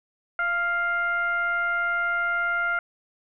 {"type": "tone with frequency modulation", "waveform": "sine", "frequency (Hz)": 1396.9, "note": "F6", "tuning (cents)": 0, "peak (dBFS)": -22, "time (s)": [0.39, 2.79], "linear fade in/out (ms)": 2, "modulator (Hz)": 709, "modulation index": 0.63, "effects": []}